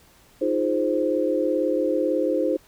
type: chord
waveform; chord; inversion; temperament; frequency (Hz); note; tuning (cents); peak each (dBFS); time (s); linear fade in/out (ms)
sine; F minor seventh; third; equal; 311.1 / 349.2 / 415.3 / 523.3; Eb4 / F4 / Ab4 / C5; 0 / 0 / 0 / 0; -25 / -27 / -28 / -23; 0.41-2.57; 10
effects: pink hiss -55 dBFS RMS until 2.67 s